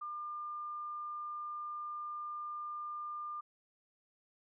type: tone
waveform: sine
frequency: 1200 Hz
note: D6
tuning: 37 cents sharp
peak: -39 dBFS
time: 0.01-3.41 s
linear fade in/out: 10 ms
effects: none